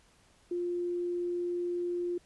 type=tone; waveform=sine; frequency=351 Hz; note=F4; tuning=9 cents sharp; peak=-30 dBFS; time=0.51-2.18 s; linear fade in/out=5 ms; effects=pink hiss -64 dBFS RMS until 2.25 s + resampled to 24000 Hz